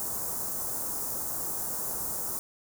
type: band-stop noise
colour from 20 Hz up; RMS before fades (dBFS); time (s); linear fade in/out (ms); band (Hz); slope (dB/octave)
white; -33; 0-2.39; 0; 1200 to 6800; 24
effects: none